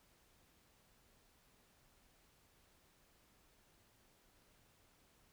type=silence; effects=pink hiss -71 dBFS RMS until 5.32 s